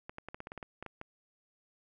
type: clicks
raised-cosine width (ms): 0.5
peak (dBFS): -27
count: 12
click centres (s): 0.095 / 0.184 / 0.286 / 0.345 / 0.404 / 0.471 / 0.519 / 0.577 / 0.628 / 0.826 / 0.863 / 1.014
effects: none